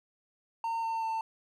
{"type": "tone with pitch steps", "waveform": "triangle", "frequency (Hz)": [913, 904.1, 895.2], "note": ["A#5", "A5", "A5"], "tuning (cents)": [-36, 47, 30], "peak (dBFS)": -28, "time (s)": [0.64, 1.21], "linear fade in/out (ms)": 2, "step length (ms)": 190, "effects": []}